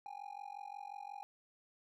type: tone with amplitude modulation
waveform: triangle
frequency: 813 Hz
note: G#5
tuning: 37 cents flat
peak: -39 dBFS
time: 0.06-1.23 s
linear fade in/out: 0 ms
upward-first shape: sine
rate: 45.6 Hz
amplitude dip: 100%
effects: none